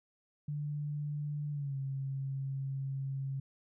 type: tone with pitch glide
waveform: sine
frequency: 147.3 to 135.86 Hz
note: D3 to C#3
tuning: +6 to -34 cents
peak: -34 dBFS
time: 0.48-3.4 s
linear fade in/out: 5 ms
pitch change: -140 cents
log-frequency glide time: 1.51-1.77 s
effects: none